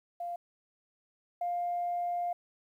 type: tone pair in turn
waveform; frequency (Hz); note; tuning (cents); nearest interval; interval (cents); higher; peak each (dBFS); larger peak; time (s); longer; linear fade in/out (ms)
sine; 696 / 702.1; F5 / F5; -6 / +9; unison; 15; second; -34 / -29; second; 0.2-0.36 / 1.41-2.33; second; 5
effects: tanh soft clip ceiling -25 dBFS + 11-bit